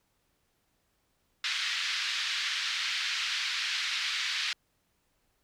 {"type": "band-pass noise", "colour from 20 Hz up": "white", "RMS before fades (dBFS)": -32, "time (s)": [1.44, 4.53], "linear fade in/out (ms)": 2, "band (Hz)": [1500, 4500], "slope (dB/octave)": 24, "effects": ["pink hiss -74 dBFS RMS until 5.43 s"]}